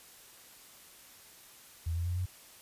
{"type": "tone with pitch steps", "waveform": "sine", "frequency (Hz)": [82.5, 85.26, 88.12, 91.06], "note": ["E2", "F2", "F2", "F#2"], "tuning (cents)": [2, -41, 16, -27], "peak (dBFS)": -30, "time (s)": [1.86, 2.26], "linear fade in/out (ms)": 10, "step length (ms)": 100, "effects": ["white hiss -55 dBFS RMS until 2.61 s", "resampled to 32000 Hz"]}